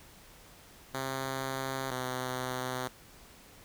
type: tone pair in turn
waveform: 5% pulse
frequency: 133.1 / 127.96 Hz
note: C3 / C3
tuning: +30 / -38 cents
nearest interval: minor second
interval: 68 cents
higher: first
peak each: -22 dBFS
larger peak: neither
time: 0.94-1.91 / 1.91-2.88 s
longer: neither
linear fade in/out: 5 ms
effects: pink hiss -55 dBFS RMS until 3.64 s